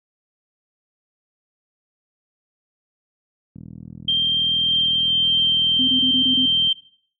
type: click train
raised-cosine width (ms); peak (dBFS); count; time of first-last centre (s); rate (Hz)
5; -21; 128; 3.56-6.673; 40.8
type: tone with pitch glide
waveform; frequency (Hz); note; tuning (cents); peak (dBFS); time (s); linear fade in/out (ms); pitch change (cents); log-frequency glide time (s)
sine; 3167 to 3140; G7 to G7; +17 to +2; -15; 4.08-6.73; 5; -15; 4.54-5.54
type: tone bursts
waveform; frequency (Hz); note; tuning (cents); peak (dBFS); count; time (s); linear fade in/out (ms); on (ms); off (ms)
sine; 255.6; C4; -40; -21; 6; 5.79-6.458; 5; 88; 28
effects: noise-tail reverb RT60 0.5 s tail -17 dB re dry + high-pass 150 Hz 12 dB/octave